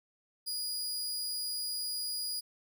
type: tone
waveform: sawtooth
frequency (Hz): 4894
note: D#8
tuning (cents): -29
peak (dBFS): -31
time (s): 0.46-2.41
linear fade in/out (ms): 20
effects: none